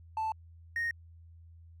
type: tone pair in turn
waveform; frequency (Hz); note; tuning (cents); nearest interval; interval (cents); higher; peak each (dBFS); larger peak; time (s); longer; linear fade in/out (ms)
triangle; 880 / 1859.3; A5 / A#6; 0 / -5; octave + minor second; 1295; second; -27; neither; 0.17-0.32 / 0.76-0.91; neither; 2
effects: tanh soft clip ceiling -25 dBFS + added 83 Hz sine -51 dBFS peak until 1.8 s